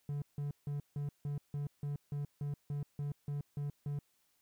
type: tone bursts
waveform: triangle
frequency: 144.2 Hz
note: D3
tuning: 31 cents flat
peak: -33 dBFS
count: 14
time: 0.09-3.99 s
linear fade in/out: 2 ms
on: 130 ms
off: 160 ms
effects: white hiss -75 dBFS RMS until 4.41 s